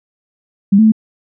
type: tone with pitch steps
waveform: sine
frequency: 198.4 / 219.7 / 218.5 Hz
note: G3 / A3 / A3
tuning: +21 / -2 / -12 cents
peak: -5 dBFS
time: 0.72-0.921 s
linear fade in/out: 10 ms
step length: 67 ms
effects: none